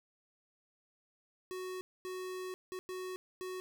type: tone bursts at uneven times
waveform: square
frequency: 370 Hz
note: F#4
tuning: in tune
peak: -40 dBFS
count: 5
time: 1.51-1.81 / 2.05-2.54 / 2.72-2.79 / 2.89-3.16 / 3.41-3.6 s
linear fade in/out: 0 ms
effects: none